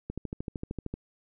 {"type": "click train", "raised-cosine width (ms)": 3, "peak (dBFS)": -21, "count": 12, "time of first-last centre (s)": [0.1, 0.94], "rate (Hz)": 13.1, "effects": []}